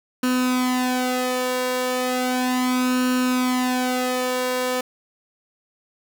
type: tone with flanger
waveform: sawtooth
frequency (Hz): 252.6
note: B3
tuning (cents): +39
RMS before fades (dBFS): -22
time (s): 0.23-4.81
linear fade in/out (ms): 5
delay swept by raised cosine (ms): 0.71 to 1.81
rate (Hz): 0.35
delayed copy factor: +0.75
effects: 7-bit